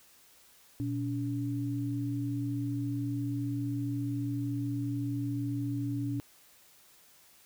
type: tone pair together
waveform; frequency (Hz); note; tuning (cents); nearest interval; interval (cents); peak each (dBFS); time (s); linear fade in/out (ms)
sine; 120.12 / 285.5; B2 / D4; -48 / -49; octave + minor third; 1499; -33 / -33; 0.8-6.2; 0
effects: white hiss -60 dBFS RMS until 7.45 s